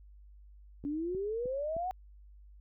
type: click train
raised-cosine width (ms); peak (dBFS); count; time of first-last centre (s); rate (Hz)
3; -32; 4; 0.84-1.766; 3.24
type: exponential sweep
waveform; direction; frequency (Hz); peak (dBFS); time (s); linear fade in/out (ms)
sine; up; 280.9 to 760; -32; 0.85-1.91; 0
effects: added 50 Hz sine -52 dBFS peak until 2.6 s